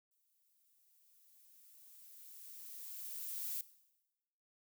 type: noise with exponential growth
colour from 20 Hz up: violet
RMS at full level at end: -40 dBFS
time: 0.11-3.61 s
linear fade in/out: 2 ms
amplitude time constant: 760 ms
effects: noise-tail reverb RT60 1.0 s tail -18 dB re dry